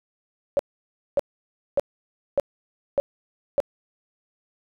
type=tone bursts; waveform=sine; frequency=564 Hz; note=C#5; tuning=30 cents sharp; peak=-16 dBFS; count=6; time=0.57-3.602 s; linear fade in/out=0 ms; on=22 ms; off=580 ms; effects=none